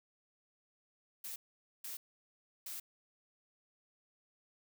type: noise bursts at uneven times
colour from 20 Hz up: blue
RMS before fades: -44 dBFS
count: 3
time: 1.24-1.36 / 1.84-1.97 / 2.66-2.8 s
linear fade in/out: 5 ms
effects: none